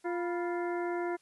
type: harmonic tone with a mistuned harmonic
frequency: 349.2 Hz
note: F4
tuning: in tune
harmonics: 1 / 2 / 3 / 4 / 5 / 6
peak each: -32 / -38 / -42 / -44 / -46 / -48 dBFS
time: 0.04-1.17 s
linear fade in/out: 20 ms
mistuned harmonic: 3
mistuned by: -110 cents
effects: white hiss -68 dBFS RMS until 1.21 s + resampled to 24000 Hz